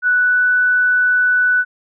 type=tone with pitch glide; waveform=sine; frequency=1480 to 1488.6 Hz; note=F#6 to F#6; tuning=0 to +10 cents; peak=-11 dBFS; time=0.02-1.65 s; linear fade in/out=50 ms; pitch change=+10 cents; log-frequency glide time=0.13-0.49 s; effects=none